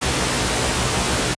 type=noise with comb filter; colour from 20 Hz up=pink; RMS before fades=-20 dBFS; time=0.01-1.35 s; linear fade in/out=20 ms; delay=16 ms; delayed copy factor=+0.75; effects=high-pass 60 Hz 12 dB/octave + resampled to 22050 Hz